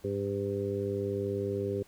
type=harmonic tone; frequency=100 Hz; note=G2; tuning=35 cents sharp; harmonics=1 / 2 / 3 / 4 / 5; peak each=-36 / -39 / -40 / -32 / -37 dBFS; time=0.04-1.83 s; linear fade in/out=5 ms; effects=pink hiss -60 dBFS RMS until 1.87 s